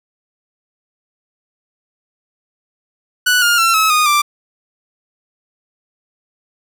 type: tone with pitch steps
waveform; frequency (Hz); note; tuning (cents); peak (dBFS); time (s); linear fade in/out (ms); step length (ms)
sawtooth; 1480 / 1414 / 1350.9 / 1290.6 / 1233.1 / 1178.1; F#6 / F6 / E6 / E6 / D#6 / D6; 0 / +21 / +42 / -37 / -16 / +5; -7; 3.26-4.22; 10; 160
effects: none